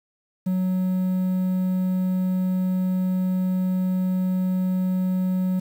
triangle tone with quantisation, 185 Hz, F#3, in tune, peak -18 dBFS, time 0.46-5.6 s, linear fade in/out 10 ms, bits 8, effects none

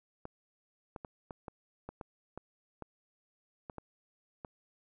clicks, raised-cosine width 1 ms, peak -28 dBFS, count 12, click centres 0.254 / 0.962 / 1.048 / 1.308 / 1.482 / 1.89 / 2.012 / 2.376 / 2.823 / 3.698 / 3.783 / 4.448 s, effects none

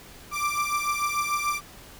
30% pulse beating tone pair, 1174.7 / 1181.5 Hz, D6 / D6, 0 / +10 cents, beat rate 6.8 Hz, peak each -25 dBFS, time 0.31-1.61 s, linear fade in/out 50 ms, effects pink hiss -47 dBFS RMS until 1.99 s

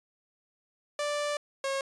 sawtooth tone pair in turn, 587 / 543.9 Hz, D5 / C#5, -1 / -33 cents, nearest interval minor second, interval 132 cents, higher first, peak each -25 dBFS, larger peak neither, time 0.99-1.37 / 1.64-1.81 s, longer first, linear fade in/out 2 ms, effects resampled to 22050 Hz

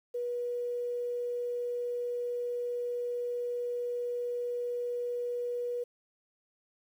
sine tone, 484.7 Hz, B4, 32 cents flat, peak -31 dBFS, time 0.14-5.84 s, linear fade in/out 10 ms, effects 10-bit

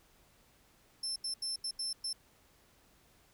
35% pulse tone bursts at uneven times, 5320 Hz, E8, 15 cents sharp, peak -32 dBFS, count 6, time 1.03-1.16 / 1.24-1.34 / 1.42-1.56 / 1.64-1.71 / 1.79-1.93 / 2.04-2.13 s, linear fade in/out 5 ms, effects pink hiss -66 dBFS RMS until 3.33 s

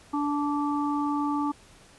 harmonic tone, 291 Hz, D4, 16 cents flat, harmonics 1 / 3 / 4, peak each -26 / -31 / -32 dBFS, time 0.13-1.52 s, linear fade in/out 10 ms, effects pink hiss -54 dBFS RMS until 1.98 s + resampled to 24000 Hz

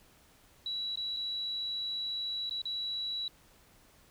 sine tone with dropouts, 3918 Hz, B7, 15 cents flat, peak -33 dBFS, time 0.66-3.28 s, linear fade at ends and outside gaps 2 ms, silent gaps 0.957-0.973 / 1.165-1.169 / 2.496-2.509 / 2.618-2.654 s, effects pink hiss -62 dBFS RMS until 4.1 s

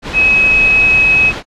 sine tone in noise, 2555 Hz, D#7, 45 cents sharp, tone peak -6 dBFS, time 0.13-1.33 s, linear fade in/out 50 ms, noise pink, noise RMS -22 dBFS, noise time 0.02-1.43 s, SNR +13 dB, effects low-pass 4000 Hz 12 dB/octave + AAC 48 kbps

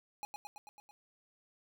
square tone with echo, 830.6 Hz, G#5, in tune, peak -39 dBFS, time 0.23-0.25 s, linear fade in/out 0 ms, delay 110 ms, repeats 6, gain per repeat -3 dB, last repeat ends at 0.91 s, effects none

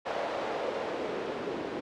white noise with band-pass filter sweep, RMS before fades -34 dBFS, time 0.05-1.81 s, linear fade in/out 20 ms, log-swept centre 620 to 340 Hz, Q 2.2, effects low-pass 4000 Hz 12 dB/octave

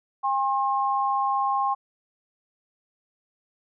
sine tone pair together, 807 / 1071.3 Hz, G#5 / C6, -50 / +41 cents, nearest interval perfect fourth, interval 491 cents, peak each -24 dBFS, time 0.23-1.75 s, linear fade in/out 20 ms, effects none

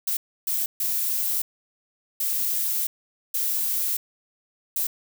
violet noise bursts at uneven times, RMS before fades -25 dBFS, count 6, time 0.07-0.17 / 0.47-0.66 / 0.8-1.42 / 2.2-2.87 / 3.34-3.97 / 4.76-4.87 s, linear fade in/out 5 ms, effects none

